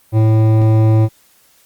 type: tone with hard clipping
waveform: sine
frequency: 110 Hz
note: A2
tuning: in tune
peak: -10 dBFS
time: 0.12-1.09 s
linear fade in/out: 50 ms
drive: 13 dB
effects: white hiss -52 dBFS RMS until 1.65 s + Opus 32 kbps